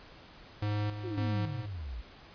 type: tone with tremolo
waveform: square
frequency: 104.6 Hz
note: G#2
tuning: 13 cents sharp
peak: -30 dBFS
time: 0.62-1.66 s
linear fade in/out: 5 ms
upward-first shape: square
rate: 1.8 Hz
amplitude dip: 60%
type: exponential sweep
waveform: sine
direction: down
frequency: 386.6 to 51.91 Hz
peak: -36 dBFS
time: 1.03-2.02 s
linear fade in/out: 20 ms
effects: pink hiss -53 dBFS RMS until 2.34 s + resampled to 11025 Hz